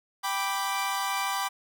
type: chord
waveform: sawtooth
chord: G major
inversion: none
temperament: equal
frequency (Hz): 784 / 987.8 / 1174.7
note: G5 / B5 / D6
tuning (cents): 0 / 0 / 0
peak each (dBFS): -28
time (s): 0.23-1.49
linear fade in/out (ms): 20
effects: none